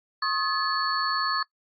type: tone cluster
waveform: sine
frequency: 1086 / 1256 / 1715 / 4426 Hz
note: C#6 / D#6 / A6 / C#8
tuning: -36 / +16 / -45 / -3 cents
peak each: -29 dBFS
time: 0.22-1.43 s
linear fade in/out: 5 ms
effects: noise-tail reverb RT60 0.1 s tail -22 dB re dry + AAC 48 kbps